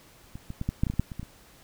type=clicks; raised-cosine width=5 ms; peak=-26 / -23 / -18 / -14 / -10 / -17 / -16 / -27 / -10 / -24 / -21 / -26 dBFS; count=12; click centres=0.355 / 0.504 / 0.614 / 0.69 / 0.835 / 0.868 / 0.9 / 0.938 / 0.996 / 1.118 / 1.196 / 1.23 s; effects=pink hiss -55 dBFS RMS until 1.63 s